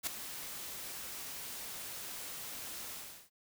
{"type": "noise with ADSR envelope", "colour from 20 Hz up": "white", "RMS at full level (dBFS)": -33, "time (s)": [0.03, 3.3], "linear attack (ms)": 40, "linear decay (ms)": 4, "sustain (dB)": -11, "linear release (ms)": 380, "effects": []}